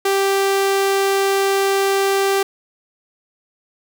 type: tone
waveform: sawtooth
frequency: 392 Hz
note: G4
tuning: in tune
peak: -11 dBFS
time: 0.05-2.43 s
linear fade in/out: 5 ms
effects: none